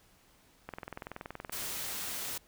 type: click train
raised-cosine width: 0.5 ms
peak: -25 dBFS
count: 18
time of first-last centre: 0.69-1.496 s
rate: 21.1 Hz
type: noise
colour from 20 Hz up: white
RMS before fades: -38 dBFS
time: 1.52-2.38 s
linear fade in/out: 5 ms
effects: pink hiss -64 dBFS RMS until 2.47 s